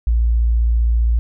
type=tone; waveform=sine; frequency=57.6 Hz; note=A#1; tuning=20 cents flat; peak=-12 dBFS; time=0.07-1.19 s; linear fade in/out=0 ms; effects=none